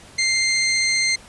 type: tone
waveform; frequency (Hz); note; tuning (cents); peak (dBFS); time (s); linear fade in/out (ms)
20% pulse; 2095; C7; +2; -12; 0.18-1.16; 10
effects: pink hiss -45 dBFS RMS until 1.28 s + resampled to 24000 Hz